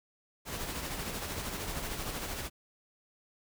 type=noise with tremolo; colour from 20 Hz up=pink; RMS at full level=-36 dBFS; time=0.45-2.5 s; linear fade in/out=50 ms; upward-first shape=sine; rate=13 Hz; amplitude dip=40%; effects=none